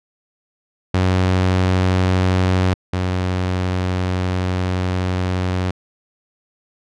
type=tone pair in turn; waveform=sawtooth; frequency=92.5 / 91.7 Hz; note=F#2 / F#2; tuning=0 / -15 cents; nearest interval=unison; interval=15 cents; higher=first; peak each=-10 / -14 dBFS; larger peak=first; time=0.94-2.74 / 2.93-5.71 s; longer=second; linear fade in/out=5 ms; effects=low-pass 5000 Hz 12 dB/octave